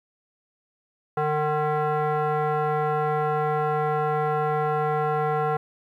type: tone with frequency modulation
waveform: sine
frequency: 150.8 Hz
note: D3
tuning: 46 cents sharp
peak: -20 dBFS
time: 1.17-5.57 s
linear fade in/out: 5 ms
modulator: 606 Hz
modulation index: 1.7
effects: tanh soft clip ceiling -17 dBFS + 10-bit